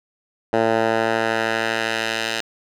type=tone with band-pass filter sweep; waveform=10% pulse; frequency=112.7 Hz; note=A2; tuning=42 cents sharp; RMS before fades=-21 dBFS; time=0.53-2.41 s; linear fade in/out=5 ms; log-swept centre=710 to 3300 Hz; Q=0.9; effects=none